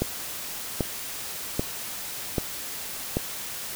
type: click train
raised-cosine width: 2 ms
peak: -10 dBFS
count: 5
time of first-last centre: 0.02-3.17 s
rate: 1.27 Hz
effects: white hiss -35 dBFS RMS until 3.75 s